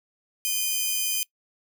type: tone pair together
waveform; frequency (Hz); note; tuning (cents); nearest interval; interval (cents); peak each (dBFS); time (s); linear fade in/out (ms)
5% pulse; 2459 / 3098; D#7 / G7; -21 / -21; major third; 400; -18; 0.45-1.23; 0
effects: noise-tail reverb RT60 0.1 s tail -22 dB re dry